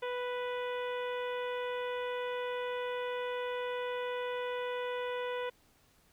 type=harmonic tone; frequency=493.9 Hz; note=B4; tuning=in tune; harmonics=1 / 2 / 3 / 4 / 5 / 6 / 7; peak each=-35 / -41 / -45 / -47 / -49 / -51 / -52 dBFS; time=0.02-5.5 s; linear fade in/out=10 ms; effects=pink hiss -67 dBFS RMS until 6.12 s